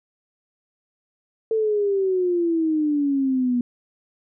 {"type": "exponential sweep", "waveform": "sine", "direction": "down", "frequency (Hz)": [448.5, 240.9], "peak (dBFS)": -18, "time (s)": [1.51, 3.61], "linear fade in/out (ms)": 2, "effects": []}